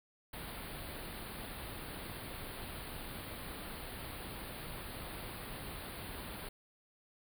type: band-stop noise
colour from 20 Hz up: pink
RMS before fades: -45 dBFS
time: 0.33-6.49 s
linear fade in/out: 5 ms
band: 4600 to 8900 Hz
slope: 96 dB/octave
effects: none